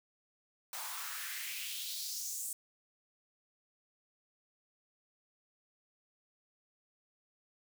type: noise with high-pass filter sweep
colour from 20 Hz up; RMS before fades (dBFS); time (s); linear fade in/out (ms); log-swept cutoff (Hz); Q
white; -41; 0.73-2.53; 2; 810 to 8500; 2.9
effects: none